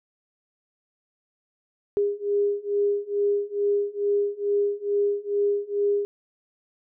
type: beating tone pair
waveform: sine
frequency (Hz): 406 / 408.3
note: G#4 / G#4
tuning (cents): -39 / -29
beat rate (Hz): 2.3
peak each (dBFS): -25 / -24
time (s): 1.97-6.05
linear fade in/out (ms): 0
effects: none